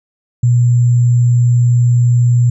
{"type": "tone with sample-and-hold", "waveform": "sine", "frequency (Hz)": 121.5, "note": "B2", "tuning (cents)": -28, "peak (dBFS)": -7, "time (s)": [0.43, 2.5], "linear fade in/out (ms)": 5, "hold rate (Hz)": 7350, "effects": ["resampled to 22050 Hz"]}